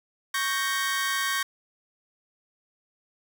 sawtooth chord, G diminished, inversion second, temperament equal, 1108.7 / 1568 / 1864.7 Hz, Db6 / G6 / Bb6, 0 / 0 / 0 cents, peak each -26 dBFS, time 0.34-1.43 s, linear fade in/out 5 ms, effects none

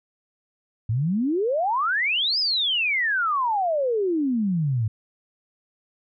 sine exponential two-way sweep, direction up then down, 103.83 to 5190 to 103.83 Hz, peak -20 dBFS, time 0.89-4.88 s, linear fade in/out 5 ms, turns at 2.39 s, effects none

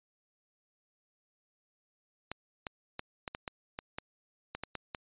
clicks, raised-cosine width 0.3 ms, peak -21 dBFS, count 12, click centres 2.316 / 2.668 / 2.994 / 3.278 / 3.349 / 3.478 / 3.789 / 3.985 / 4.55 / 4.636 / 4.753 / 4.948 s, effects resampled to 8000 Hz

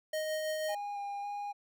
square tone with tremolo, 622.3 Hz, D#5, in tune, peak -32 dBFS, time 0.13-0.75 s, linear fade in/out 5 ms, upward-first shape triangle, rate 6.1 Hz, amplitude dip 30%
triangle tone with vibrato, 812 Hz, G#5, 39 cents flat, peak -34 dBFS, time 0.68-1.53 s, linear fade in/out 20 ms, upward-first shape square, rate 1.8 Hz, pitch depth 11 cents each way
effects none

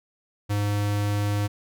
square tone, 102.8 Hz, G#2, 17 cents flat, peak -23 dBFS, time 0.49-1.48 s, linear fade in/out 20 ms, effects none

